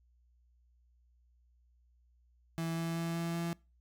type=tone with pitch steps; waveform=35% pulse; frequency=164.81 / 165.86 / 166.92 / 167.98 / 169.05 Hz; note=E3 / E3 / E3 / E3 / E3; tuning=0 / +11 / +22 / +33 / +44 cents; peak=-32 dBFS; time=2.58-3.53 s; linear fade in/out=0 ms; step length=190 ms; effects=noise-tail reverb RT60 0.3 s tail -24 dB re dry + added 60 Hz sine -65 dBFS peak until 3.8 s